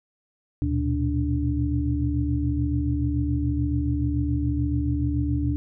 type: tone cluster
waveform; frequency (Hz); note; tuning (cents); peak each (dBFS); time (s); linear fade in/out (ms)
sine; 74.3 / 116.3 / 123.3 / 291.1; D2 / A#2 / B2 / D4; +21 / -4 / -2 / -15; -25 / -29 / -29 / -26; 0.62-5.56; 0
effects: none